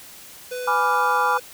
square tone, 498.3 Hz, B4, 15 cents sharp, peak -28 dBFS, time 0.51-1.4 s, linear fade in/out 10 ms
sine chord, G# diminished seventh, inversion none, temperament equal, 830.6 / 987.8 / 1174.7 / 1396.9 Hz, G#5 / B5 / D6 / F6, 0 / 0 / 0 / 0 cents, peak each -23 dBFS, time 0.67-1.38 s, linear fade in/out 10 ms
effects white hiss -43 dBFS RMS until 1.53 s

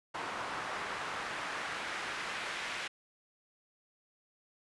pink noise with band-pass filter sweep, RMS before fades -39 dBFS, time 0.14-2.88 s, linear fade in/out 10 ms, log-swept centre 1100 to 2000 Hz, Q 1.1, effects resampled to 24000 Hz

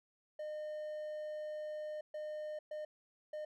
triangle tone bursts at uneven times, 609 Hz, D#5, 37 cents flat, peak -38 dBFS, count 4, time 0.39-2.01 / 2.14-2.59 / 2.71-2.85 / 3.33-3.45 s, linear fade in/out 5 ms, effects none

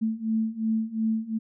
sine beating tone pair, 220 / 222.8 Hz, A3 / A3, 0 / +22 cents, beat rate 2.8 Hz, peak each -28 / -26 dBFS, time 0.01-1.39 s, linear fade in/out 20 ms, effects none

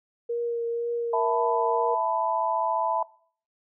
sine tone with vibrato, 469.5 Hz, A#4, 12 cents sharp, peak -25 dBFS, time 0.29-1.95 s, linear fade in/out 10 ms, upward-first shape triangle, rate 2 Hz, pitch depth 16 cents each way
sine chord, E suspended fourth, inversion none, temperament equal with one note detuned, 659.3 / 880 / 994.6 Hz, E5 / A5 / B5, 0 / 0 / +12 cents, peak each -27 dBFS, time 1.13-3.03 s, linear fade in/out 5 ms
effects noise-tail reverb RT60 0.5 s tail -21 dB re dry

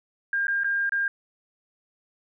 sine tone with dropouts, 1606 Hz, G6, 41 cents sharp, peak -22 dBFS, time 0.33-1.08 s, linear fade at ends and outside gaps 2 ms, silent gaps 0.47-0.481 / 0.635-0.644 / 0.894-0.921 s, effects none

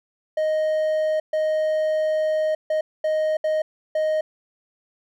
triangle tone bursts at uneven times, 622.3 Hz, D#5, in tune, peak -17 dBFS, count 6, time 0.37-1.2 / 1.33-2.55 / 2.7-2.81 / 3.04-3.37 / 3.44-3.62 / 3.95-4.21 s, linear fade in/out 5 ms, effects none

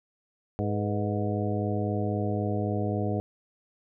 harmonic tone with a mistuned harmonic, 103.83 Hz, G#2, in tune, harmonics 1 / 2 / 3 / 4 / 5 / 6 / 7, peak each -29 / -32 / -34 / -35 / -36 / -37 / -37 dBFS, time 0.59-3.2 s, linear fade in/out 0 ms, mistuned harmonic 5, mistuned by -79 cents, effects none

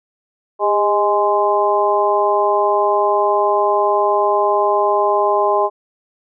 harmonic tone with a mistuned harmonic, 207.7 Hz, G#3, in tune, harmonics 2 / 3 / 4 / 5, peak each -18 / -18 / -18 / -18 dBFS, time 0.59-5.7 s, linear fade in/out 50 ms, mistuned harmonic 2, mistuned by -45 cents, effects none

